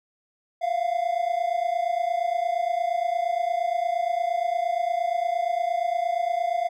triangle tone pair together, 682.4 / 711 Hz, F5 / F5, -40 / +31 cents, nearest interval minor second, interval 71 cents, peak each -23 / -24 dBFS, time 0.61-6.69 s, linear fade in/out 20 ms, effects none

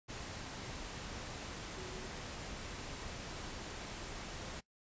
sine tone in noise, 370 Hz, F#4, in tune, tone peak -48 dBFS, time 1.77-2.08 s, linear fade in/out 20 ms, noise pink, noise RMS -45 dBFS, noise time 0.08-4.61 s, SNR -6 dB, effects noise-tail reverb RT60 0.1 s tail -20 dB re dry + resampled to 16000 Hz

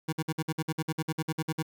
25% pulse tone bursts, 159.2 Hz, D#3, 40 cents sharp, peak -24 dBFS, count 16, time 0.08-1.627 s, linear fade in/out 10 ms, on 47 ms, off 53 ms, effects 11-bit

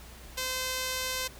5% pulse tone with low-pass filter, 515 Hz, C5, 28 cents flat, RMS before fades -33 dBFS, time 0.37-1.28 s, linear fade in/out 10 ms, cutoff 11000 Hz, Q 5.6, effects added 60 Hz sine -48 dBFS peak until 1.39 s + pink hiss -50 dBFS RMS until 1.39 s

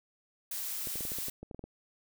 blue noise, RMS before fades -37 dBFS, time 0.51-1.3 s, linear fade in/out 5 ms
clicks, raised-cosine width 2 ms, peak -30 dBFS, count 12, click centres 0.872 / 0.957 / 1.008 / 1.052 / 1.119 / 1.186 / 1.284 / 1.43 / 1.512 / 1.546 / 1.593 / 1.64 s
effects none

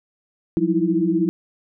sine tone cluster, 175.9 / 190 / 318.1 / 333.2 Hz, F3 / F#3 / D#4 / E4, +13 / +46 / +38 / +19 cents, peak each -24 / -26 / -21 / -20 dBFS, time 0.57-1.29 s, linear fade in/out 0 ms, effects none

